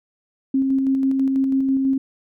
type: tone with tremolo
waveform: sine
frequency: 268 Hz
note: C4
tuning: 42 cents sharp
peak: -15 dBFS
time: 0.54-1.98 s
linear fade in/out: 5 ms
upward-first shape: square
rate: 6.1 Hz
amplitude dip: 25%
effects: none